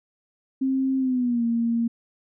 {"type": "tone with pitch glide", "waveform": "sine", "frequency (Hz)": [265.4, 232.4], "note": ["C4", "A#3"], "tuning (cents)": [25, -5], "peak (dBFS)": -20, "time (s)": [0.61, 1.88], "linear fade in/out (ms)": 10, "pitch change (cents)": -230, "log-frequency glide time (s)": [0.98, 1.44], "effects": []}